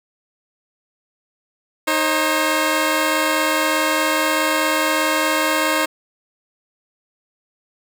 10% pulse tone pair together, 311.2 / 537.6 Hz, D#4 / C5, 0 / +47 cents, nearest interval major sixth, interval 947 cents, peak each -11 dBFS, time 1.87-5.86 s, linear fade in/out 10 ms, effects none

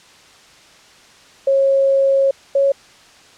sine tone pair in turn, 545 / 552.6 Hz, C#5 / C#5, -29 / -6 cents, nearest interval unison, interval 23 cents, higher second, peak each -11 dBFS, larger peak neither, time 1.47-2.31 / 2.55-2.72 s, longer first, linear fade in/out 5 ms, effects white hiss -46 dBFS RMS until 3.37 s + low-pass 6000 Hz 12 dB/octave

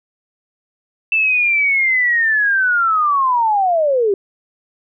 sine linear sweep, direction down, 2663 to 379.9 Hz, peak -12 dBFS, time 1.12-4.14 s, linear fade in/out 2 ms, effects none

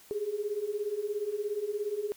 sine beating tone pair, 403.6 / 420.6 Hz, G#4 / G#4, -49 / +22 cents, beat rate 17 Hz, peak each -35 / -32 dBFS, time 0.11-2.12 s, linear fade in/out 0 ms, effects white hiss -56 dBFS RMS until 2.16 s

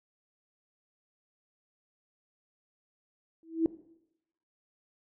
sine tone with exponential growth, 326.2 Hz, E4, 18 cents flat, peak -19 dBFS, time 3.43-3.66 s, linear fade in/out 1 ms, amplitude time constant 50 ms, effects noise-tail reverb RT60 0.8 s tail -17 dB re dry

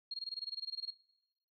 sine tone bursts, 4272 Hz, C8, 35 cents sharp, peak -37 dBFS, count 16, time 0.11-0.905 s, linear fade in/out 5 ms, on 30 ms, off 21 ms, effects noise-tail reverb RT60 0.9 s tail -20 dB re dry

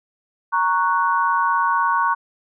sine chord, F# major, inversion first, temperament equal, 932.3 / 1108.7 / 1480 Hz, A#5 / C#6 / F#6, 0 / 0 / 0 cents, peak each -20 / -19 / -23 dBFS, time 0.52-2.15 s, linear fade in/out 20 ms, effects none

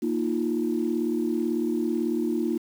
sine chord, Bb suspended fourth, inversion none, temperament equal, 233.1 / 311.1 / 349.2 Hz, Bb3 / Eb4 / F4, 0 / 0 / 0 cents, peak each -27 dBFS, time 0.02-2.58 s, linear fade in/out 10 ms, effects tanh soft clip ceiling -15 dBFS + 8-bit

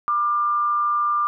sine tone with amplitude modulation, 1191 Hz, D6, 24 cents sharp, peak -16 dBFS, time 0.08-1.27 s, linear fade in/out 0 ms, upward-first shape sine, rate 213 Hz, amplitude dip 40%, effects none

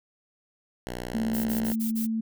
5% pulse tone with pitch glide, 60.7 to 59.93 Hz, B1 to A#1, -29 to +49 cents, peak -22 dBFS, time 0.87-1.72 s, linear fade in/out 0 ms, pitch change -22 cents, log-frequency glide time 1.02-1.31 s
sine tone, 223.1 Hz, A3, 24 cents sharp, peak -25 dBFS, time 1.14-2.21 s, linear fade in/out 10 ms
violet noise bursts, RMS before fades -35 dBFS, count 5, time 1.33-2.07 s, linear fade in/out 20 ms, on 120 ms, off 35 ms
effects none

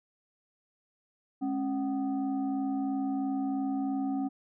sine tone with frequency modulation, 272.5 Hz, C#4, 29 cents flat, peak -28 dBFS, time 1.41-4.29 s, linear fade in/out 20 ms, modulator 482 Hz, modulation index 0.62, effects none

